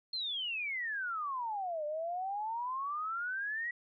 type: exponential two-way sweep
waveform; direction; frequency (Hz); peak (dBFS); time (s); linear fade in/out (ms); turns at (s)
sine; down then up; 4262 to 589 to 1948; -34; 0.13-3.71; 5; 1.85
effects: none